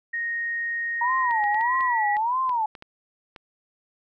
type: tone with pitch glide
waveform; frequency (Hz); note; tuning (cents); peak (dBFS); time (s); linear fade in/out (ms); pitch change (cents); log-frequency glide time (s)
sine; 1864 to 1940.9; A#6 to B6; -1 to -31; -25; 0.13-2.17; 10; +70; 1.11-1.98
type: tone with vibrato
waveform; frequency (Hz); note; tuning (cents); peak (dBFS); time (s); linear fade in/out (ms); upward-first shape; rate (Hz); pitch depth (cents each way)
sine; 929; A#5; -6; -21; 1.01-2.66; 5; sine; 1.6; 210
type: clicks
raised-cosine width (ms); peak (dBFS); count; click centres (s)
0.3; -25; 10; 1.31 / 1.44 / 1.545 / 1.611 / 1.808 / 2.168 / 2.494 / 2.752 / 2.824 / 3.362
effects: none